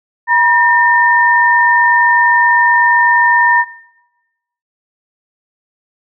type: tone pair together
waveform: sine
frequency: 960 / 1812.2 Hz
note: B5 / A#6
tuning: -49 / -49 cents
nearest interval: major seventh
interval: 1100 cents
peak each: -10 dBFS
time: 0.27-3.65 s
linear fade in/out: 50 ms
effects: noise-tail reverb RT60 1.0 s tail -19 dB re dry